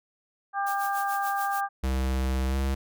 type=harmonic tone; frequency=398.2 Hz; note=G4; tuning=27 cents sharp; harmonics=2 / 3 / 4; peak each=-27 / -31 / -33 dBFS; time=0.53-1.69 s; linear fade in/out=50 ms
type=noise with tremolo; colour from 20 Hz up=blue; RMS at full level=-38 dBFS; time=0.66-1.61 s; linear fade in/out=10 ms; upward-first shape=sine; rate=6.9 Hz; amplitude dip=80%
type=tone with pitch glide; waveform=square; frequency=65.41 to 67.21 Hz; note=C2 to C2; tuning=0 to +47 cents; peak=-25 dBFS; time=1.83-2.75 s; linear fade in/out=10 ms; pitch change=+47 cents; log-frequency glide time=2.49-2.56 s
effects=none